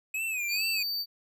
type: tone with vibrato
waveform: square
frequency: 2521 Hz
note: D#7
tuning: 22 cents sharp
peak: -30 dBFS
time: 0.14-0.83 s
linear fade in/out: 5 ms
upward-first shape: sine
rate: 2.3 Hz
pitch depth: 110 cents each way
type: tone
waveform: square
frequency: 4597 Hz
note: D8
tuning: 38 cents flat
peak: -30 dBFS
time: 0.48-1.06 s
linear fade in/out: 50 ms
effects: none